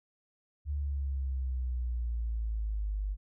sine exponential sweep, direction down, 73.42 to 49 Hz, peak -30 dBFS, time 0.65-3.17 s, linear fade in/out 50 ms, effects none

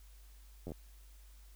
slowing click train, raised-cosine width 2 ms, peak -30 dBFS, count 5, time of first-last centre 0.67-0.719 s, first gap 11 ms, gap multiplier 1.07, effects added 50 Hz sine -54 dBFS peak until 1.55 s + white hiss -66 dBFS RMS until 1.55 s

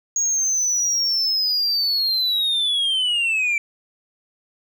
sine linear sweep, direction down, 6645 to 2317 Hz, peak -15 dBFS, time 0.16-3.58 s, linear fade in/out 2 ms, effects tanh soft clip ceiling -17 dBFS

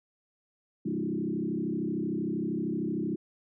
sine tone with frequency modulation, 261.6 Hz, C4, in tune, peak -28 dBFS, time 0.85-3.16 s, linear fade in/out 10 ms, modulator 33 Hz, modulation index 2.9, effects none

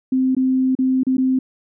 sine tone with dropouts, 260 Hz, C4, 11 cents flat, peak -14 dBFS, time 0.12-1.39 s, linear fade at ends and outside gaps 5 ms, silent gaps 0.35-0.366 / 0.752-0.788 / 1.034-1.067 / 1.17-1.18 s, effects none

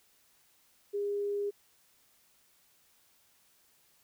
sine tone, 406.6 Hz, G#4, 37 cents flat, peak -30 dBFS, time 0.93-1.51 s, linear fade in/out 20 ms, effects white hiss -67 dBFS RMS until 4.03 s

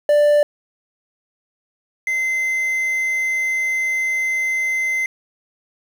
triangle tone pair in turn, 589 / 2066 Hz, D5 / C7, +5 / -22 cents, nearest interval octave + minor seventh, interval 2173 cents, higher second, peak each -9 / -16 dBFS, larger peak first, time 0.09-0.43 / 2.07-5.06 s, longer second, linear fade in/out 2 ms, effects 7-bit

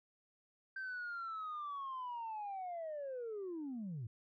sine linear sweep, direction down, 1568 to 103.3 Hz, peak -39 dBFS, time 0.76-4.07 s, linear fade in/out 5 ms, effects tanh soft clip ceiling -38 dBFS

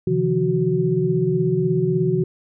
sine tone cluster, 133.3 / 156.5 / 172.9 / 371 Hz, C3 / D#3 / F3 / F#4, +33 / +10 / -17 / +5 cents, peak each -24 / -23 / -23 / -20 dBFS, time 0.07-2.24 s, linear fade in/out 5 ms, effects none

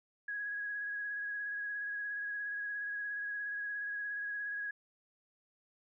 sine tone with vibrato, 1661.2 Hz, G#6, in tune, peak -36 dBFS, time 0.28-4.71 s, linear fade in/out 5 ms, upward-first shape sine, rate 17 Hz, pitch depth 21 cents each way, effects none

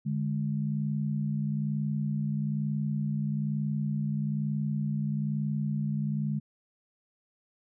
sine tone pair together, 147.5 / 208.6 Hz, D3 / G#3, +8 / +8 cents, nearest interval tritone, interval 600 cents, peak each -29 / -31 dBFS, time 0.05-6.4 s, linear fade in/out 20 ms, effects none

